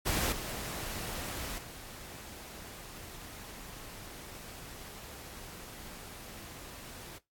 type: noise with level steps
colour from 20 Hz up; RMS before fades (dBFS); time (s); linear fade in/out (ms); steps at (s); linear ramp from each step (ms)
pink; -31 / -39 / -47; 0.05-7.19; 20; 0.32 / 1.58; 2
effects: noise-tail reverb RT60 0.2 s tail -20 dB re dry + AAC 64 kbps